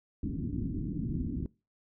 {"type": "low-pass noise", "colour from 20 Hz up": "white", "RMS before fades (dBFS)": -34, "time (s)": [0.23, 1.46], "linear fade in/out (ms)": 2, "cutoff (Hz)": 300, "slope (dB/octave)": 48, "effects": ["noise-tail reverb RT60 0.3 s tail -23 dB re dry"]}